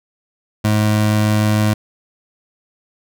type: tone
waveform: 25% pulse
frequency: 106.5 Hz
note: G#2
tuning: 44 cents sharp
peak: -9 dBFS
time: 0.64-1.74 s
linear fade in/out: 10 ms
effects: none